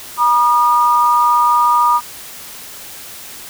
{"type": "tone pair together", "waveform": "sine", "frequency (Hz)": [961.1, 1217], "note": ["B5", "D#6"], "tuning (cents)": [-47, -39], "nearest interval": "major third", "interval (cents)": 408, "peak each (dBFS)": -12, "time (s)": [0.17, 2.01], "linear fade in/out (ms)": 50, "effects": ["white hiss -33 dBFS RMS until 3.49 s"]}